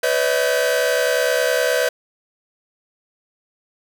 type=tone cluster; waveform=45% pulse; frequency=499.7 / 569 / 639 / 1551 Hz; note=B4 / C#5 / D#5 / G6; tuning=+20 / +45 / +46 / -19 cents; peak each=-20 / -23 / -22 / -25 dBFS; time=0.03-1.89 s; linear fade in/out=5 ms; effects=none